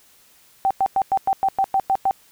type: tone bursts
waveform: sine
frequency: 776 Hz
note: G5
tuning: 18 cents flat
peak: -15 dBFS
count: 10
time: 0.65-2.11 s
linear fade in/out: 0 ms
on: 56 ms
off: 100 ms
effects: white hiss -54 dBFS RMS until 2.31 s